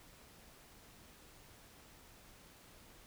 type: silence
effects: pink hiss -60 dBFS RMS until 3.06 s